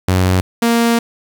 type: tone pair in turn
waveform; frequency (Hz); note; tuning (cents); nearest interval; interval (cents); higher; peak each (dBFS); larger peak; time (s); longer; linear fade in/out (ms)
sawtooth; 92.5 / 233.1; F#2 / A#3; 0 / 0; octave + major third; 1600; second; -7; neither; 0.08-0.41 / 0.62-0.99; second; 5
effects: 7-bit